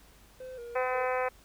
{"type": "tone with vibrato", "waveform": "triangle", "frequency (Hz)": 493.9, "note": "B4", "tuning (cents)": 0, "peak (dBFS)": -38, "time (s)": [0.4, 1.05], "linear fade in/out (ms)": 5, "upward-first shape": "square", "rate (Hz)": 2.8, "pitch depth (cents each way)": 69}
{"type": "harmonic tone", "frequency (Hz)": 254.6, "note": "C4", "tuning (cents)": -47, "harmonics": [2, 3, 4, 5, 6, 7, 8, 9, 10], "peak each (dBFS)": [-30, -34, -36, -38, -40, -41, -42, -43, -44], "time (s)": [0.75, 1.29], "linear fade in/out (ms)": 10}
{"effects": ["added 50 Hz sine -59 dBFS peak until 1.44 s", "pink hiss -59 dBFS RMS until 1.44 s"]}